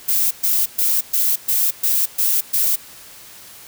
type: noise bursts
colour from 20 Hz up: violet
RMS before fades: -17 dBFS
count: 8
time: 0.08-2.76 s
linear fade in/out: 10 ms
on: 230 ms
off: 120 ms
effects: white hiss -41 dBFS RMS until 3.67 s